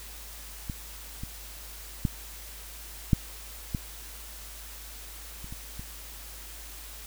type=clicks; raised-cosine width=5 ms; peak=-21 / -24 / -12 / -7 / -16 / -30 / -28 / -27 dBFS; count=8; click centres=0.698 / 1.235 / 2.052 / 3.132 / 3.748 / 5.444 / 5.525 / 5.795 s; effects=added 52 Hz sine -45 dBFS peak until 7.06 s + white hiss -45 dBFS RMS until 7.06 s